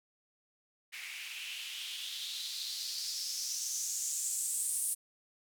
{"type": "noise with band-pass filter sweep", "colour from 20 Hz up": "blue", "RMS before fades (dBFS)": -38, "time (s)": [0.92, 4.95], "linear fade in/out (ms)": 20, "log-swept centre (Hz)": [2200, 9600], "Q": 4, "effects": []}